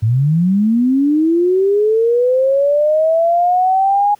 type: linear sweep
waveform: sine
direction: up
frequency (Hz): 103.83 to 830.6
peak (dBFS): -10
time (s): 0.02-4.15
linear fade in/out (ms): 10
effects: pink hiss -52 dBFS RMS until 4.19 s + high-pass 60 Hz 12 dB/octave